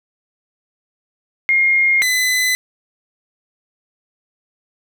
sine / sawtooth tone pair in turn, 2133 / 2012 Hz, C7 / B6, +33 / +32 cents, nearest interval minor second, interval 101 cents, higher first, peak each -11 dBFS, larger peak neither, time 1.49-2.02 / 2.02-2.55 s, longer neither, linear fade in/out 0 ms, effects none

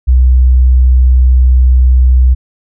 sine tone, 63.2 Hz, B1, 41 cents sharp, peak -3 dBFS, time 0.07-2.35 s, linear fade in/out 20 ms, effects none

